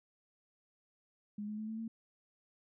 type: tone with pitch steps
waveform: sine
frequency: 207.7 / 212.1 / 216.5 / 221.1 / 225.7 Hz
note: G#3 / G#3 / A3 / A3 / A3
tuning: 0 / +37 / -28 / +9 / +44 cents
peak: -38 dBFS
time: 1.38-1.88 s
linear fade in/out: 5 ms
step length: 100 ms
effects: none